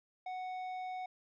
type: tone with tanh clipping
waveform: sine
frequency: 740 Hz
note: F#5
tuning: in tune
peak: -40 dBFS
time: 0.26-1.06 s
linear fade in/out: 5 ms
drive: 9 dB
effects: none